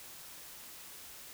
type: silence
effects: white hiss -50 dBFS RMS until 1.33 s